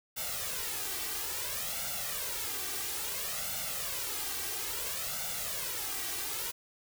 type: noise with flanger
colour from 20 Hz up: white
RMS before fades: -36 dBFS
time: 0.16-6.52 s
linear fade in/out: 20 ms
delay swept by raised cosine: 1.4 to 2.6 ms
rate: 0.59 Hz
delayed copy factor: +0.75
effects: none